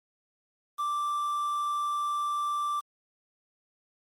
triangle tone with quantisation, 1174.7 Hz, D6, in tune, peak -25 dBFS, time 0.78-2.81 s, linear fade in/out 20 ms, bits 8, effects MP3 64 kbps

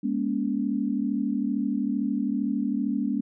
sine tone cluster, 206.7 / 239.8 / 282.1 Hz, G#3 / A#3 / C#4, -8 / +49 / +30 cents, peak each -28 dBFS, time 0.03-3.21 s, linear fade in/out 10 ms, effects none

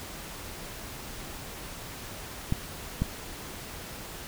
clicks, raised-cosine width 5 ms, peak -13 dBFS, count 2, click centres 2.524 / 3.02 s, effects pink hiss -41 dBFS RMS until 4.27 s

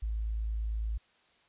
sine tone, 54.5 Hz, A1, 16 cents flat, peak -30 dBFS, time 0.02-0.98 s, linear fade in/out 10 ms, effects white hiss -66 dBFS RMS until 1.48 s + resampled to 8000 Hz

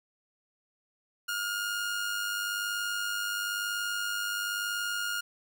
sawtooth tone with amplitude modulation, 1421 Hz, F6, 30 cents sharp, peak -25 dBFS, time 1.28-5.21 s, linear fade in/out 10 ms, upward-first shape sine, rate 101 Hz, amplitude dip 40%, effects none

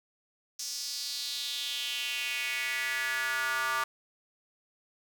square tone with high-pass filter sweep, 130.81 Hz, C3, in tune, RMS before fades -33 dBFS, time 0.59-3.84 s, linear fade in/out 5 ms, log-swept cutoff 5700 to 1200 Hz, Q 3.8, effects none

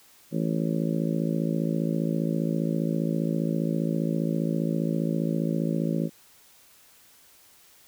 harmonic tone, 55 Hz, A1, in tune, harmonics 3 / 4 / 5 / 6 / 7 / 8 / 9 / 10, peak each -27 / -29 / -32 / -33 / -39 / -39 / -41 / -37 dBFS, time 0.31-6.1 s, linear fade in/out 50 ms, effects white hiss -56 dBFS RMS until 7.87 s

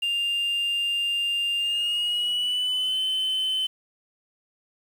sine tone with pitch glide, 2800 to 3053 Hz, F7 to G7, +4 to -46 cents, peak -20 dBFS, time 0.02-3.67 s, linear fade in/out 10 ms, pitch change +150 cents, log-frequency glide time 1.6-2.98 s, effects tanh soft clip ceiling -22 dBFS + 8-bit

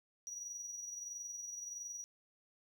triangle tone with amplitude modulation, 5800 Hz, F#8, 35 cents flat, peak -40 dBFS, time 0.27-2.04 s, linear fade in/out 0 ms, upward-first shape sine, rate 21.5 Hz, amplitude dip 45%, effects none

